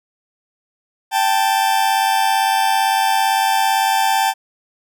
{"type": "tone pair together", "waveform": "40% pulse", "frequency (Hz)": [782.2, 880], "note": ["G5", "A5"], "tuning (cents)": [-4, 0], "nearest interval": "major second", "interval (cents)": 204, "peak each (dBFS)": -16, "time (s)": [1.11, 4.34], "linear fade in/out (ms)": 50, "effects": []}